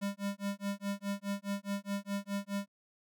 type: tone with tremolo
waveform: square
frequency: 200 Hz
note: G3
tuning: 35 cents sharp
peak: -32 dBFS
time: 0.01-2.68 s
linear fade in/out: 20 ms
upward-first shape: sine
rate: 4.8 Hz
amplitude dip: 100%
effects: none